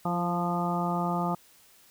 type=harmonic tone with a mistuned harmonic; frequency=174.61 Hz; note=F3; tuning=in tune; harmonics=1 / 2 / 3 / 4 / 5 / 6 / 7; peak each=-29 / -36 / -39 / -33 / -33 / -41 / -34 dBFS; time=0.05-1.35 s; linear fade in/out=5 ms; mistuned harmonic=2; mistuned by=-25 cents; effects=white hiss -58 dBFS RMS until 1.9 s